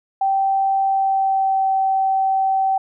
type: tone with pitch glide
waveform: sine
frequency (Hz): 778 to 770.4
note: G5 to G5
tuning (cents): -13 to -30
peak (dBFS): -15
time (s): 0.21-2.78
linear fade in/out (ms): 5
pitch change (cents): -17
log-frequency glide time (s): 0.84-1.67
effects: none